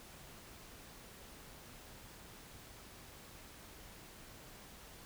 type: silence
effects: pink hiss -55 dBFS RMS until 5.05 s